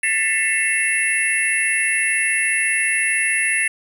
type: tone cluster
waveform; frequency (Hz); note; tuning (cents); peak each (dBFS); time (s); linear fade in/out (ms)
sine; 1773 / 1995 / 2175 / 2687 / 10140; A6 / B6 / C#7 / E7 / D#9; +13 / +17 / -33 / +33 / +32; -23; 0.03-3.68; 5
effects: 7-bit